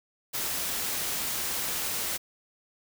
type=noise; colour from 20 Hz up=white; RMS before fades=-31 dBFS; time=0.33-2.18 s; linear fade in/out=20 ms; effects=none